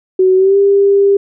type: tone with pitch glide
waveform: sine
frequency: 373.9 to 398.4 Hz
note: F#4 to G4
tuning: +18 to +28 cents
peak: -6 dBFS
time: 0.19-1.17 s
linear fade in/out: 5 ms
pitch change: +110 cents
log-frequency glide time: 0.36-0.57 s
effects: none